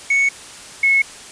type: tone pair in turn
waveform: triangle / sine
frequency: 2217 / 2188 Hz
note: C#7 / C#7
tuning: 0 / -23 cents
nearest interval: unison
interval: 23 cents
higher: first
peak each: -11 dBFS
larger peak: neither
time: 0.1-0.29 / 0.83-1.02 s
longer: neither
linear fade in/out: 5 ms
effects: white hiss -37 dBFS RMS until 1.31 s + resampled to 22050 Hz